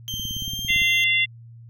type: tone with pitch glide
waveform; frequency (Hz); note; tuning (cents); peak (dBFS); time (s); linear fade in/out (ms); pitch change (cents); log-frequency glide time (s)
35% pulse; 3141 to 3190; G7 to G7; +3 to +30; -26; 0.08-1.04; 0; +27; 0.37-0.68
type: click train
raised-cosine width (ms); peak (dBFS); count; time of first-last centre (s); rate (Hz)
5; -22; 13; 0.14-0.818; 17.7
type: harmonic tone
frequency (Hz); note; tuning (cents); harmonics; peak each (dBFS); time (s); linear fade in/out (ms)
690; F5; -21; 3 / 4 / 5; -20 / -22 / -24; 0.68-1.26; 20
effects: added 116 Hz sine -41 dBFS peak until 1.69 s